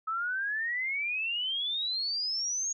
sine exponential sweep, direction up, 1284 to 6700 Hz, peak -29 dBFS, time 0.07-2.73 s, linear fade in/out 10 ms, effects none

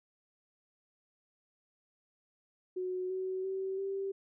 sine tone with pitch steps, 367.6 / 375.1 / 382.8 / 390.6 Hz, F#4 / F#4 / G4 / G4, -11 / +24 / -41 / -6 cents, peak -33 dBFS, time 2.76-4.12 s, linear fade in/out 10 ms, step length 340 ms, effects none

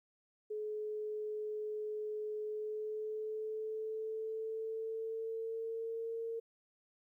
sine tone with pitch glide, 425.9 to 456.5 Hz, G#4 to A#4, +44 to -36 cents, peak -37 dBFS, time 0.5-6.4 s, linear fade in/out 10 ms, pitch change +120 cents, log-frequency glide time 2.43-6.16 s, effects 13-bit

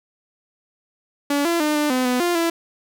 sawtooth tone with pitch steps, 285.9 / 339.3 / 301.8 / 297.8 / 254.8 / 249.5 / 349.2 / 334.6 Hz, D4 / F4 / D4 / D4 / C4 / B3 / F4 / E4, -46 / -50 / +47 / +24 / -46 / +18 / 0 / +26 cents, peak -14 dBFS, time 1.3-2.5 s, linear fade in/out 5 ms, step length 150 ms, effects none

